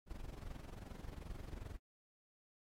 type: noise with amplitude modulation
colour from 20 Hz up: brown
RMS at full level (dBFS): -45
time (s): 0.06-1.79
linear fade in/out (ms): 50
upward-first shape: sine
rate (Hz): 22.6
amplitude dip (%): 80
effects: AAC 48 kbps